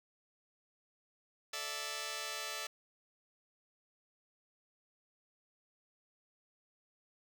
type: chord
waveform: 5% pulse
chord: A suspended fourth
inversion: none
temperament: just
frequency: 440 / 586.7 / 660 Hz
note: A4 / D5 / E5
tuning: 0 / -2 / +2 cents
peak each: -35 / -32 / -33 dBFS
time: 1.53-2.67 s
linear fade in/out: 5 ms
effects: none